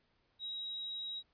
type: tone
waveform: sine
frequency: 3828 Hz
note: A#7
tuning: 45 cents sharp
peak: -39 dBFS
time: 0.39-1.23 s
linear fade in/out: 50 ms
effects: pink hiss -75 dBFS RMS until 1.33 s + resampled to 11025 Hz